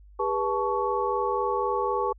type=tone cluster; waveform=sine; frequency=403.2 / 487.1 / 870 / 1117 Hz; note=G4 / B4 / A5 / C#6; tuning=+49 / -24 / -20 / +13 cents; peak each=-29 dBFS; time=0.19-2.13 s; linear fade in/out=10 ms; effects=added 50 Hz sine -48 dBFS peak until 2.18 s